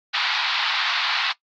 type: band-pass noise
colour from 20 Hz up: white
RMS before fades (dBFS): -23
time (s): 0.13-1.33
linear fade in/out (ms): 20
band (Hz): 830 to 4400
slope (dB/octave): 48
effects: noise-tail reverb RT60 0.1 s tail -19 dB re dry + AAC 48 kbps